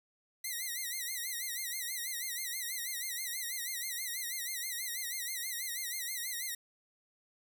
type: tone with vibrato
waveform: 5% pulse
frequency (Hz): 1988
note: B6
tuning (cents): +11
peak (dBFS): -26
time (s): 0.44-6.55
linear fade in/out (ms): 5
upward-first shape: sine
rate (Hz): 6.2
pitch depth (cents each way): 120
effects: none